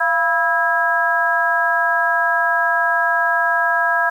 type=harmonic tone with a mistuned harmonic; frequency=327 Hz; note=E4; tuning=14 cents flat; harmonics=2 / 3 / 4 / 5; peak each=-21 / -21 / -23 / -17 dBFS; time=0-4.1 s; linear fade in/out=10 ms; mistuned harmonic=2; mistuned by=+84 cents; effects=8-bit